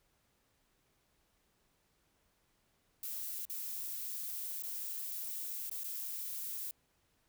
violet noise with dropouts, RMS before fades -41 dBFS, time 3.03-6.71 s, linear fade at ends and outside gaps 2 ms, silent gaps 3.453-3.497 / 4.624-4.634 / 5.697-5.713 / 5.836-5.842 s, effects pink hiss -75 dBFS RMS until 7.28 s

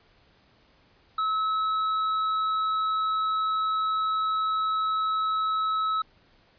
sine tone with hard clipping, 1294 Hz, E6, 32 cents flat, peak -25 dBFS, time 1.18-6.02 s, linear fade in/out 5 ms, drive 5 dB, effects pink hiss -61 dBFS RMS until 6.58 s + resampled to 11025 Hz

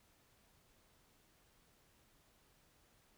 silence, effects pink hiss -71 dBFS RMS until 3.17 s

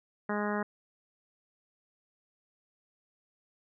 harmonic tone, 207.7 Hz, G#3, in tune, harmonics 1 / 2 / 3 / 4 / 5 / 6 / 7 / 8 / 9, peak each -33 / -36 / -38 / -39 / -40 / -41 / -41 / -42 / -43 dBFS, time 0.29-0.63 s, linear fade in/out 5 ms, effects none

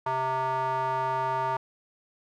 square tone with band-pass filter, 130.81 Hz, C3, in tune, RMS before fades -28 dBFS, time 0.06-1.57 s, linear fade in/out 5 ms, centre 960 Hz, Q 4.2, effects none

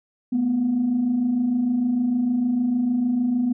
sine tone pair together, 220.3 / 246.9 Hz, A3 / B3, +2 / 0 cents, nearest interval major second, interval 198 cents, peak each -27 / -18 dBFS, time 0.32-3.53 s, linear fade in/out 10 ms, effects tanh soft clip ceiling -14 dBFS

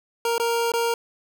25% pulse tone with dropouts, 466.2 Hz, A#4, in tune, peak -17 dBFS, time 0.25-0.94 s, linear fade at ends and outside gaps 2 ms, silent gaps 0.381-0.398 / 0.719-0.737 s, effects none

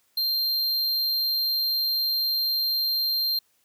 square tone, 4176 Hz, C8, 4 cents flat, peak -23 dBFS, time 0.17-3.39 s, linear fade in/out 5 ms, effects white hiss -67 dBFS RMS until 3.64 s + high-pass 60 Hz 12 dB/octave

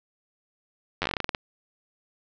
slowing click train, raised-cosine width 0.3 ms, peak -10 dBFS, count 13, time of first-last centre 1.02-1.348 s, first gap 10 ms, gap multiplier 1.17, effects resampled to 16000 Hz + 8-bit

